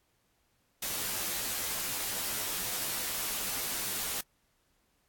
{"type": "noise with comb filter", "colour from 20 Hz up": "white", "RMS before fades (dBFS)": -34, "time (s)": [0.82, 4.21], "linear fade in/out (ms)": 5, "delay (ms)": 13, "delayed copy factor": -0.8, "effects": ["pink hiss -73 dBFS RMS until 5.08 s", "AAC 64 kbps"]}